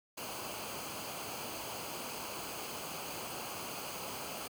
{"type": "noise with comb filter", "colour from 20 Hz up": "pink", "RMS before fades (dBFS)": -42, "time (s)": [0.17, 4.48], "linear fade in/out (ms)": 10, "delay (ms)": 0.54, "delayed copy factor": -0.6, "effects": ["high-pass 100 Hz 12 dB/octave"]}